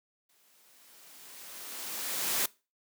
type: noise with exponential growth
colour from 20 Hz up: white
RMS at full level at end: -28 dBFS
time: 0.29-2.46 s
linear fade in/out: 5 ms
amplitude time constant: 470 ms
effects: noise-tail reverb RT60 0.3 s tail -22 dB re dry + high-pass 200 Hz 12 dB/octave